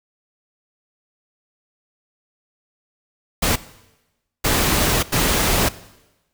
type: noise bursts at uneven times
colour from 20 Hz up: pink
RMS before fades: -18 dBFS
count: 3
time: 3.42-3.56 / 4.44-5.03 / 5.12-5.69 s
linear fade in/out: 10 ms
effects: noise-tail reverb RT60 1.0 s tail -18 dB re dry